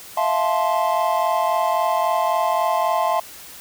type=chord; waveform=triangle; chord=F major seventh; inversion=third; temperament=just; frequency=654.8 / 698.5 / 873.1 / 1047.7 Hz; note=E5 / F5 / A5 / C6; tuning=-12 / 0 / -14 / +2 cents; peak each=-21 dBFS; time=0.17-3.2 s; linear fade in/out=5 ms; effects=white hiss -40 dBFS RMS until 3.6 s